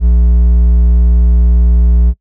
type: tone with hard clipping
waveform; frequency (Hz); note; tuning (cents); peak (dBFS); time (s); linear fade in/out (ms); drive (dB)
triangle; 59.1; A#1; +24; -6; 0-2.14; 50; 7
effects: noise-tail reverb RT60 0.1 s tail -23 dB re dry